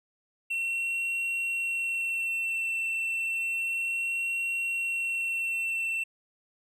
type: tone with vibrato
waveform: triangle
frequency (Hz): 2710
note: E7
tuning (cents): +47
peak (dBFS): -26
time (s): 0.5-6.04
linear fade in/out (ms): 10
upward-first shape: sine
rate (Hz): 0.31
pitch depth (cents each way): 14
effects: none